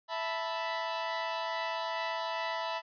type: chord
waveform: sawtooth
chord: E suspended fourth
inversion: none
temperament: equal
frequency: 659.3 / 880 / 987.8 Hz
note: E5 / A5 / B5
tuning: 0 / 0 / 0 cents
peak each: -33 / -35 / -32 dBFS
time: 0.08-2.82 s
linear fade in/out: 50 ms
effects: resampled to 11025 Hz